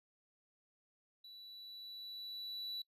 triangle tone with level ramp, 3947 Hz, B7, 2 cents flat, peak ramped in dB -51 to -38 dBFS, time 1.24-2.82 s, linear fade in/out 5 ms, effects noise-tail reverb RT60 0.1 s tail -24 dB re dry + resampled to 32000 Hz

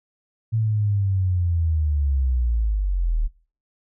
sine linear sweep, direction down, 113 to 36.61 Hz, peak -18 dBFS, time 0.52-3.28 s, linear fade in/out 20 ms, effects noise-tail reverb RT60 0.4 s tail -21 dB re dry

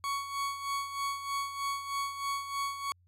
40% pulse tone with tremolo, 1116 Hz, C#6, 11 cents sharp, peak -29 dBFS, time 0.04-2.92 s, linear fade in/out 0 ms, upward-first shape sine, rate 3.2 Hz, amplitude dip 65%, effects added 89 Hz sine -62 dBFS peak until 3.07 s + low-pass 12000 Hz 12 dB/octave

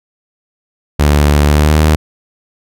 sawtooth tone with pitch glide, 73.42 to 77.25 Hz, D2 to D#2, 0 to -12 cents, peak -3 dBFS, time 0.99-1.96 s, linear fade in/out 10 ms, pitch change +88 cents, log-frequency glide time 1.46-1.81 s, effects none

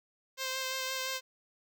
5% pulse tone with vibrato, 523.3 Hz, C5, in tune, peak -22 dBFS, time 0.37-1.21 s, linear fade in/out 50 ms, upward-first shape sine, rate 5.8 Hz, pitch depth 15 cents each way, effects none

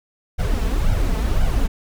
brown noise with flanger, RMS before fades -18 dBFS, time 0.38-1.68 s, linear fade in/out 20 ms, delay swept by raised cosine 1.3 to 4.6 ms, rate 1.9 Hz, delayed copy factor +0.75, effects none

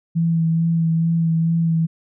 sine tone with vibrato, 164.81 Hz, E3, in tune, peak -15 dBFS, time 0.15-1.87 s, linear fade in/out 20 ms, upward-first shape sine, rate 2.3 Hz, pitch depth 19 cents each way, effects none

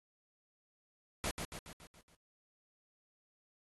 pink noise with echo, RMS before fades -37 dBFS, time 1.24-1.31 s, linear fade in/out 0 ms, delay 140 ms, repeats 6, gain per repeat -5 dB, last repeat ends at 2.15 s, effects AAC 32 kbps

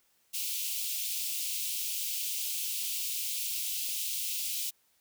white high-pass noise, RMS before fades -34 dBFS, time 0.33-4.71 s, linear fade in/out 20 ms, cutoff 2500 Hz, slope 48 dB/octave, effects white hiss -70 dBFS RMS until 5 s

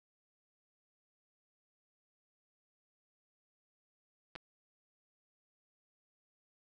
clicks, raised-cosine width 0.3 ms, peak -29 dBFS, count 2, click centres 4.354 / 4.36 s, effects none

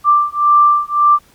sine beating tone pair, 1178 / 1179.8 Hz, D6 / D6, +5 / +8 cents, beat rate 1.8 Hz, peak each -11 dBFS, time 0.04-1.19 s, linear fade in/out 50 ms, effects pink hiss -50 dBFS RMS until 1.34 s + MP3 96 kbps

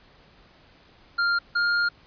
square tone pair in turn, 1396.9 / 1409.9 Hz, F6 / F6, 0 / +16 cents, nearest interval unison, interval 16 cents, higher second, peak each -21 dBFS, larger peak neither, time 1.18-1.39 / 1.55-1.89 s, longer second, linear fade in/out 10 ms, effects pink hiss -55 dBFS RMS until 2.06 s + resampled to 11025 Hz

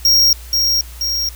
square tone with echo, 5588 Hz, F8, in tune, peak -9 dBFS, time 0.05-0.33 s, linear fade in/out 2 ms, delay 480 ms, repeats 2, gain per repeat -4 dB, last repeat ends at 1.29 s, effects added 60 Hz sine -32 dBFS peak until 1.35 s + white hiss -40 dBFS RMS until 1.35 s

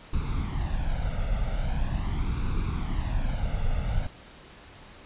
brown noise with flanger, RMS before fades -27 dBFS, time 0.13-4.07 s, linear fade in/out 5 ms, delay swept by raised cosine 0.79 to 1.46 ms, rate 0.42 Hz, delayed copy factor +1, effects pink hiss -49 dBFS RMS until 5.05 s + resampled to 8000 Hz

